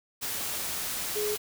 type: tone in noise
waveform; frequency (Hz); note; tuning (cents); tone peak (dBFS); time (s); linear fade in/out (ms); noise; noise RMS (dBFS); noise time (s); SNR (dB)
sine; 420; G#4; +19; -28; 1.15-1.36; 20; white; -33; 0.21-1.38; +2
effects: none